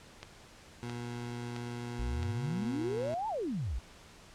click train, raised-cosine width 0.2 ms, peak -25 dBFS, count 4, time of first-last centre 0.23-2.23 s, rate 1.5 Hz
20% pulse tone, 120 Hz, B2, 49 cents flat, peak -33 dBFS, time 0.83-3.14 s, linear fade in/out 0 ms
sine exponential two-way sweep, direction up then down, 50.3 to 914 to 50.3 Hz, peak -32 dBFS, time 1.99-3.79 s, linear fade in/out 5 ms, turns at 3.28 s
effects pink hiss -55 dBFS RMS until 4.34 s + low-pass 8000 Hz 12 dB/octave

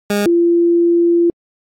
20% pulse / sine tone pair in turn, 204.6 / 342.2 Hz, G#3 / F4, -26 / -35 cents, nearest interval major sixth, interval 891 cents, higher second, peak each -9 dBFS, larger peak neither, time 0.1-0.26 / 0.26-1.3 s, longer second, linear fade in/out 2 ms, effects AAC 64 kbps

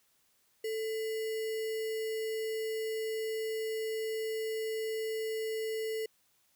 sine tone with sample-and-hold, 440.6 Hz, A4, 2 cents sharp, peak -32 dBFS, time 0.64-6.06 s, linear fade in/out 5 ms, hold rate 2450 Hz, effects white hiss -71 dBFS RMS until 6.55 s

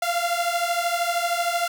sawtooth beating tone pair, 685 / 698 Hz, F5 / F5, -34 / -1 cents, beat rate 13 Hz, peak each -21 dBFS, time 0.02-1.68 s, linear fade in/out 5 ms, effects none

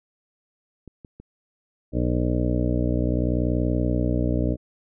clicks, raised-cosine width 3 ms, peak -28 dBFS, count 4, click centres 0.877 / 1.048 / 1.2 / 2.168 s
harmonic tone, 60.7 Hz, B1, 29 cents flat, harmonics 1 / 2 / 3 / 4 / 5 / 7 / 8 / 9 / 10, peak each -25 / -26 / -31 / -28 / -27 / -34 / -35 / -34 / -34 dBFS, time 1.92-4.57 s, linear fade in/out 50 ms
effects none

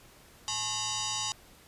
sine tone with frequency modulation, 1080 Hz, C#6, 45 cents flat, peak -30 dBFS, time 0.48-1.32 s, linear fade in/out 0 ms, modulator 967 Hz, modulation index 6.7, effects pink hiss -56 dBFS RMS until 1.67 s + resampled to 32000 Hz

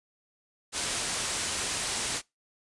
white low-pass noise, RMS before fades -32 dBFS, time 0.72-2.22 s, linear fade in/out 50 ms, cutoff 9900 Hz, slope 48 dB/octave, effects noise-tail reverb RT60 0.2 s tail -23 dB re dry + resampled to 24000 Hz

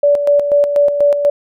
sine tone with tremolo, 577 Hz, D5, 31 cents flat, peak -7 dBFS, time 0.03-1.3 s, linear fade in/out 5 ms, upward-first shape square, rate 4.1 Hz, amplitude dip 55%, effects none

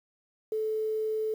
sine tone, 435.3 Hz, A4, 19 cents flat, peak -27 dBFS, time 0.52-1.34 s, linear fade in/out 2 ms, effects 9-bit

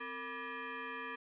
sine tone with frequency modulation, 261.6 Hz, C4, in tune, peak -40 dBFS, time 0-1.16 s, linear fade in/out 10 ms, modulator 719 Hz, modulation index 3, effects resampled to 8000 Hz + 11-bit

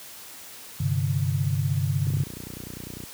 sine chord, G suspended fourth, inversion none, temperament just, 98 / 130.67 / 147 Hz, G2 / C3 / D3, 0 / -2 / +2 cents, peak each -26 dBFS, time 0.8-2.24 s, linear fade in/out 5 ms
click train, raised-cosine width 3 ms, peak -24 dBFS, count 30, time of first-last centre 2.07-3.037 s, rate 30 Hz
effects white hiss -43 dBFS RMS until 3.13 s + high-pass 60 Hz 12 dB/octave

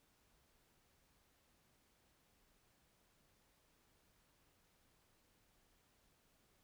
silence, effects pink hiss -75 dBFS RMS until 6.63 s

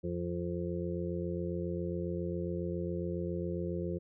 harmonic tone, 87.31 Hz, F2, in tune, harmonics 1 / 2 / 4 / 5 / 6, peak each -40 / -37 / -38 / -42 / -42 dBFS, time 0.03-3.99 s, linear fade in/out 20 ms, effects none

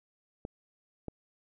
clicks, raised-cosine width 2 ms, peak -24 dBFS, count 2, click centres 0.451 / 1.083 s, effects none

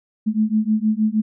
sine beating tone pair, 213 / 219.4 Hz, G#3 / A3, +44 / -5 cents, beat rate 6.4 Hz, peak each -19 dBFS, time 0.26-1.22 s, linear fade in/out 20 ms, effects none

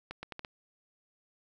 accelerating click train, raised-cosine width 0.3 ms, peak -24 dBFS, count 5, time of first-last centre 0.11-0.448 s, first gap 120 ms, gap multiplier 0.77, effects 11-bit

